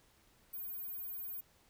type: tone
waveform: sine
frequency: 15310 Hz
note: A#9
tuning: 45 cents sharp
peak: -40 dBFS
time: 0.53-1.41 s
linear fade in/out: 10 ms
effects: pink hiss -68 dBFS RMS until 1.69 s